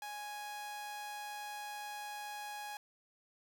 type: tone with amplitude modulation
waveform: sawtooth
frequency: 830.6 Hz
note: G#5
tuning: in tune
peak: -37 dBFS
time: 0.02-2.77 s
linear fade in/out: 2 ms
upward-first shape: sine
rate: 238 Hz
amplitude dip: 30%
effects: none